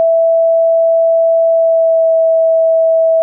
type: tone with pitch glide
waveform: sine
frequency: 659.3 to 652.1 Hz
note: E5 to E5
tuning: 0 to -19 cents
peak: -7 dBFS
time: 0-3.22 s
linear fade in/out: 0 ms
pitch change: -19 cents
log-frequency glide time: 1.49-2.12 s
effects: none